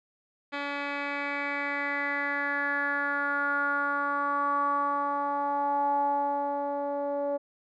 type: tone with low-pass filter sweep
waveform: 10% pulse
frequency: 284.8 Hz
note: C#4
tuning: 47 cents sharp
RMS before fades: -29 dBFS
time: 0.52-7.38 s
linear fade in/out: 20 ms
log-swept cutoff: 2800 to 630 Hz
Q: 6.4
effects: none